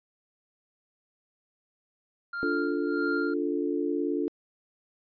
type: tone with tremolo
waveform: triangle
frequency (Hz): 1396.9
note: F6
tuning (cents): 0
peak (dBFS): -27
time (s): 2.33-3.34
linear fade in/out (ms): 5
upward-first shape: sine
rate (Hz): 1.6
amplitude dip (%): 80
type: chord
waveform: sine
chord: D minor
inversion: none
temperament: equal with one note detuned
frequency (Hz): 290.6 / 349.2 / 440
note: D4 / F4 / A4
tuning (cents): -18 / 0 / 0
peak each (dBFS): -29 / -30 / -32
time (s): 2.43-4.28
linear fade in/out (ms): 0
effects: resampled to 11025 Hz